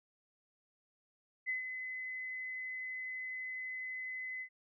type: tone with ADSR envelope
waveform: sine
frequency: 2028 Hz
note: B6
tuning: 45 cents sharp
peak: -32 dBFS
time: 1.46-4.49 s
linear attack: 32 ms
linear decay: 130 ms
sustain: -7 dB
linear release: 78 ms
effects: none